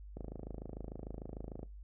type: click train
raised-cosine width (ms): 2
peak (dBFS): -30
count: 40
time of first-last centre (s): 0.17-1.631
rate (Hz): 26.7
effects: noise-tail reverb RT60 0.2 s tail -19 dB re dry + added 50 Hz sine -47 dBFS peak until 1.83 s